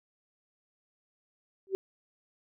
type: tone with exponential growth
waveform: sine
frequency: 384.8 Hz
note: G4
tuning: 32 cents flat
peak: -22 dBFS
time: 1.67-1.75 s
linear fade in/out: 0 ms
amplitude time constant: 17 ms
effects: none